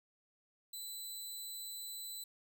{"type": "tone", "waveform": "15% pulse", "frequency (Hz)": 3998, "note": "B7", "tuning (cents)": 20, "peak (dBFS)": -36, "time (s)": [0.73, 2.24], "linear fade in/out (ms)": 5, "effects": []}